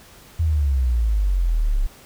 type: exponential sweep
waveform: sine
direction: down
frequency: 83.7 to 33 Hz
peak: -16 dBFS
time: 0.39-1.87 s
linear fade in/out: 10 ms
effects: pink hiss -47 dBFS RMS until 2.05 s

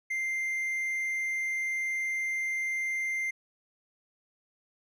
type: tone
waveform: triangle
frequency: 2093 Hz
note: C7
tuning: in tune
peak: -27 dBFS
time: 0.1-3.31 s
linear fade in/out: 10 ms
effects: none

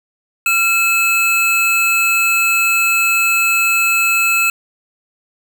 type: tone pair together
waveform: square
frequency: 1374 / 2598 Hz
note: F6 / E7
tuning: -29 / -26 cents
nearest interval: major seventh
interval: 1103 cents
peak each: -21 / -13 dBFS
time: 0.46-4.5 s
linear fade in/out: 2 ms
effects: 8-bit

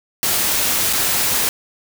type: noise with dropouts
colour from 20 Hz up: white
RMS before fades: -18 dBFS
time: 0.23-1.49 s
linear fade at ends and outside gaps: 0 ms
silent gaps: 0.928-0.933 s
effects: none

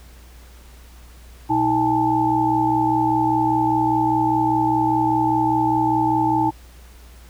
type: tone cluster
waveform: sine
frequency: 120.5 / 318.9 / 814 / 879 Hz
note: B2 / D#4 / G#5 / A5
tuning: -42 / +43 / -35 / -2 cents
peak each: -27 / -20 / -24 / -19 dBFS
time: 1.49-6.51 s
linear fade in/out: 20 ms
effects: added 60 Hz sine -42 dBFS peak until 7.29 s + pink hiss -50 dBFS RMS until 7.29 s

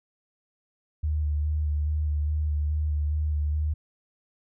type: tone with vibrato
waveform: sine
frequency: 75.3 Hz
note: D2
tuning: 44 cents sharp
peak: -23 dBFS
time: 1.03-3.74 s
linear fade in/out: 10 ms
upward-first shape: square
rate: 2.4 Hz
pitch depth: 21 cents each way
effects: none

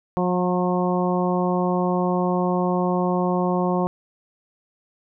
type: harmonic tone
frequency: 180 Hz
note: F#3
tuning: 47 cents flat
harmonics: 1 / 2 / 3 / 4 / 5 / 6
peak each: -22 / -25 / -27 / -28 / -29 / -30 dBFS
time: 0.17-3.87 s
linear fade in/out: 0 ms
effects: none

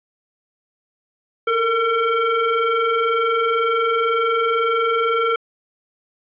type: ring-modulated tone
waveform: square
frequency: 450 Hz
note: A4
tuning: 39 cents sharp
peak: -14 dBFS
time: 1.47-5.36 s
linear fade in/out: 5 ms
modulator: 911 Hz
effects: resampled to 8000 Hz + 9-bit

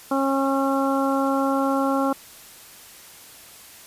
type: harmonic tone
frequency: 272.1 Hz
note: C#4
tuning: 32 cents flat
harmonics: 1 / 2 / 3 / 4 / 5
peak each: -22 / -25 / -27 / -28 / -29 dBFS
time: 0.11-2.13 s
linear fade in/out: 5 ms
effects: white hiss -45 dBFS RMS until 3.86 s + resampled to 32000 Hz

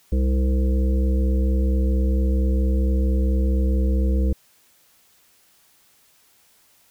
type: harmonic tone with a mistuned harmonic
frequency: 64.4 Hz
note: C2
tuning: 27 cents flat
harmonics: 1 / 3 / 5 / 7 / 8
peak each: -17 / -27 / -31 / -34 / -35 dBFS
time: 0.12-4.33 s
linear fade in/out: 5 ms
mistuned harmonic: 3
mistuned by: +62 cents
effects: white hiss -58 dBFS RMS until 6.9 s

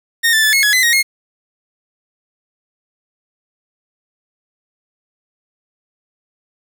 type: tone with pitch steps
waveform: sawtooth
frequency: 1845 / 1763 / 1739 / 2173 / 1685 / 2026 / 1878 / 2150 Hz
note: A#6 / A6 / A6 / C#7 / G#6 / B6 / A#6 / C7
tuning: -18 / +3 / -21 / -35 / +25 / +44 / +12 / +47 cents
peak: -7 dBFS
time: 0.23-1.03 s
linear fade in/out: 20 ms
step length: 100 ms
effects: 7-bit

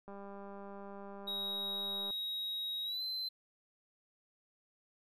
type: click train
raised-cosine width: 1 ms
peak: -36 dBFS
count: 404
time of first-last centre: 0.08-2.105 s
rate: 199 Hz
type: tone with pitch glide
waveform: triangle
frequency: 3801 to 4074 Hz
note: A#7 to C8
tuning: +33 to -47 cents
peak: -35 dBFS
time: 1.27-3.29 s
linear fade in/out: 10 ms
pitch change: +120 cents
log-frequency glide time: 2.84-3.02 s
effects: none

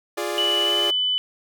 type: chord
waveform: sawtooth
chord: D diminished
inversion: first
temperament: equal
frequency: 349.2 / 415.3 / 587.3 Hz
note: F4 / Ab4 / D5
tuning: 0 / 0 / 0 cents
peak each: -25 dBFS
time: 0.17-0.91 s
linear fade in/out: 10 ms
type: tone with pitch glide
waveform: sine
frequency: 2960 to 3000 Hz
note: F#7 to F#7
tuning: 0 to +23 cents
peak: -19 dBFS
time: 0.38-1.18 s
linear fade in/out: 0 ms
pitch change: +23 cents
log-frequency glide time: 0.63-0.73 s
effects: none

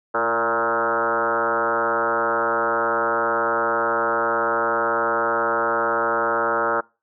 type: tone with frequency modulation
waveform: sine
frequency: 932.3 Hz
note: A#5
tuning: in tune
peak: -18 dBFS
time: 0.14-6.81 s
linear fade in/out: 10 ms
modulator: 118 Hz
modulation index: 4.6
effects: noise-tail reverb RT60 0.3 s tail -24 dB re dry

